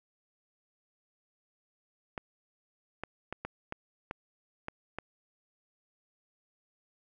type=clicks; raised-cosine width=0.5 ms; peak=-21 dBFS; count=8; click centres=2.178 / 3.036 / 3.326 / 3.45 / 3.724 / 4.111 / 4.684 / 4.986 s; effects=none